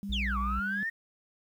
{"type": "tone with pitch glide", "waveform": "sine", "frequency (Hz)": [200, 198.73], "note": ["G3", "G3"], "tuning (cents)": [35, 24], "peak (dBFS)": -34, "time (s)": [0.03, 0.83], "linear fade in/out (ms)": 0, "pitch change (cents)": -11, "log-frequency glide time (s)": [0.25, 0.47]}
{"type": "tone", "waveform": "sine", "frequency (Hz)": 59.7, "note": "A#1", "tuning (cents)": 42, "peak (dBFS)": -29, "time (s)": [0.09, 0.6], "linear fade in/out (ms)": 10}
{"type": "exponential two-way sweep", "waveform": "sine", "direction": "down then up", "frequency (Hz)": [3729, 1108.7, 1878], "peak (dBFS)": -29, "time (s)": [0.12, 0.9], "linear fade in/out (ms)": 10, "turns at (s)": 0.38}
{"effects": ["tanh soft clip ceiling -23 dBFS", "10-bit"]}